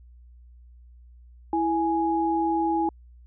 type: tone pair together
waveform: sine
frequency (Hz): 329.6 / 832.2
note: E4 / G#5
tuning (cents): 0 / +3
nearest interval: octave + major third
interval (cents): 1603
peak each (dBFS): -24 / -24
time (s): 1.53-2.89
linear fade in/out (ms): 2
effects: added 60 Hz sine -47 dBFS peak until 3.26 s